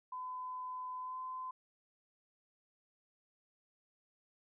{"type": "tone with pitch glide", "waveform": "sine", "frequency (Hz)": [1012, 1024.9], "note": ["B5", "C6"], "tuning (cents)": [42, -36], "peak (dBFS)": -40, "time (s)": [0.12, 1.51], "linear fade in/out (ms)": 5, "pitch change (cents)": 22, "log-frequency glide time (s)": [1.01, 1.18], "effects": []}